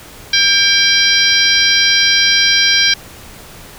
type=harmonic tone with a mistuned harmonic; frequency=800 Hz; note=G5; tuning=35 cents sharp; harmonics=2 / 3 / 4 / 5 / 6 / 7; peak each=-16 / -16 / -16 / -16 / -16 / -16 dBFS; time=0.33-2.94 s; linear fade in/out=5 ms; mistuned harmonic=3; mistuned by=-59 cents; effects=pink hiss -36 dBFS RMS until 3.78 s